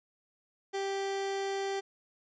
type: tone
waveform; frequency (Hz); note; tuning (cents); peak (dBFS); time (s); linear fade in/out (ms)
30% pulse; 392; G4; 0; -29; 0.73-1.81; 20
effects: resampled to 16000 Hz